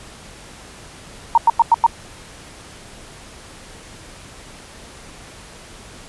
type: tone bursts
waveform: sine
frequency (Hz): 925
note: A#5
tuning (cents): -14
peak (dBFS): -7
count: 5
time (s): 1.35-1.865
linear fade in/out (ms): 2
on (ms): 27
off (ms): 95
effects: pink hiss -40 dBFS RMS until 6.08 s + resampled to 24000 Hz